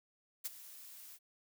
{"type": "noise with ADSR envelope", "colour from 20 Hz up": "blue", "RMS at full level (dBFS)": -37, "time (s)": [0.44, 1.19], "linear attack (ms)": 18, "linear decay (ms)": 25, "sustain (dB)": -16, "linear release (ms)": 49, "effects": []}